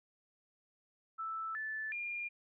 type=tone with pitch steps; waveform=sine; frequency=1319 / 1749 / 2408 Hz; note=E6 / A6 / D7; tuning=+1 / -11 / +43 cents; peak=-37 dBFS; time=1.18-2.29 s; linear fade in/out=20 ms; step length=370 ms; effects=none